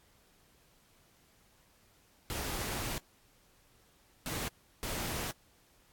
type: noise bursts at uneven times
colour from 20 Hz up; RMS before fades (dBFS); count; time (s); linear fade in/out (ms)
pink; -37; 3; 2.3-2.98 / 4.26-4.48 / 4.83-5.31; 0
effects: pink hiss -66 dBFS RMS until 5.92 s + AAC 64 kbps